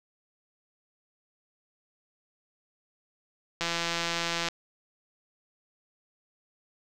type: click train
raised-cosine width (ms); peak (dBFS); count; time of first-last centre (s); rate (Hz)
0.2; -12; 149; 3.61-4.486; 169
effects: none